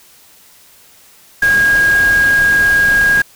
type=tone in noise; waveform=sine; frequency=1633 Hz; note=G#6; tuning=30 cents flat; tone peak=-8 dBFS; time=1.42-3.22 s; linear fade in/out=5 ms; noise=pink; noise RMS=-24 dBFS; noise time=1.42-3.22 s; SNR=+13 dB; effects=white hiss -45 dBFS RMS until 3.35 s